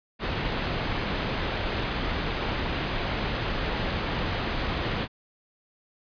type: low-pass noise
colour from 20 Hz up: pink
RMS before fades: -29 dBFS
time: 0.19-5.08 s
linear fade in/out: 50 ms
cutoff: 4000 Hz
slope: 24 dB/octave
effects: resampled to 11025 Hz